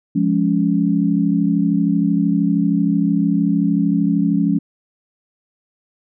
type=chord; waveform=sine; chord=Db major; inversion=first; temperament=equal with one note detuned; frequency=174.61 / 207.7 / 280.4 Hz; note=F3 / Ab3 / Db4; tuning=0 / 0 / +20 cents; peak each=-18 dBFS; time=0.15-4.59 s; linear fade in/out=10 ms; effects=none